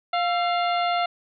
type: harmonic tone with a mistuned harmonic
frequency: 702 Hz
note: F5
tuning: 9 cents sharp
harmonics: 1 / 2 / 3 / 4 / 5 / 6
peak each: -22 / -28 / -32 / -34 / -36 / -38 dBFS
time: 0.13-1.06 s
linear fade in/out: 5 ms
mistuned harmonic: 2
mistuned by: -66 cents
effects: none